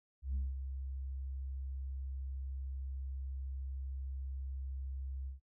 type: tone with ADSR envelope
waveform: sine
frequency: 66.8 Hz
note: C2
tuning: 36 cents sharp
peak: -30 dBFS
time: 0.22-5.4 s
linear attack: 130 ms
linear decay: 190 ms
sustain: -8 dB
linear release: 130 ms
effects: noise-tail reverb RT60 0.1 s tail -25 dB re dry + tanh soft clip ceiling -31 dBFS